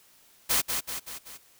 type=noise with echo; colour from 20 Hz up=white; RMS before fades=-24 dBFS; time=0.49-0.62 s; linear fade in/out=20 ms; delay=190 ms; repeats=4; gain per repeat=-5 dB; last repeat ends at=1.38 s; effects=white hiss -59 dBFS RMS until 1.59 s